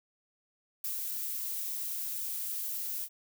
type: noise with ADSR envelope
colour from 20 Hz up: violet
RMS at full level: -34 dBFS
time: 0.84-3.09 s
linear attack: 3 ms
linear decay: 100 ms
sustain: -2 dB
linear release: 62 ms
effects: none